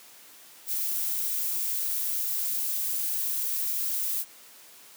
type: noise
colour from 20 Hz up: violet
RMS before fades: -29 dBFS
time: 0.66-4.25 s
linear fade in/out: 50 ms
effects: white hiss -51 dBFS RMS until 4.96 s + high-pass 200 Hz 12 dB/octave